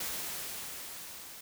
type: noise with level ramp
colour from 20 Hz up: white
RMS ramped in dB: -36 to -48 dBFS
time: 0-1.41 s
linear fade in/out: 5 ms
effects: none